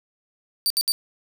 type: tone bursts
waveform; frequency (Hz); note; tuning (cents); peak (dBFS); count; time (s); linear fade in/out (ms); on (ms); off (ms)
sawtooth; 4627; D8; -27; -16; 3; 0.66-0.92; 0; 42; 67
effects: none